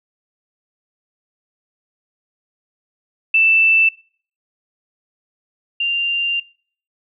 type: tone pair in turn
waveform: sine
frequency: 2654 / 2786 Hz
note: E7 / F7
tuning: +11 / -5 cents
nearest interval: minor second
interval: 84 cents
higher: second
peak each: -10 / -16 dBFS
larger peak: first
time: 3.34-3.89 / 5.8-6.4 s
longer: second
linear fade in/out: 5 ms
effects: noise-tail reverb RT60 0.5 s tail -24 dB re dry